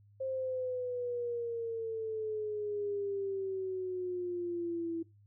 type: exponential sweep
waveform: sine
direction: down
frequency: 531 to 329.6 Hz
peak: -33 dBFS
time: 0.2-5.03 s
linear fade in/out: 10 ms
effects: noise-tail reverb RT60 0.2 s tail -19 dB re dry + added 102 Hz sine -59 dBFS peak until 5.26 s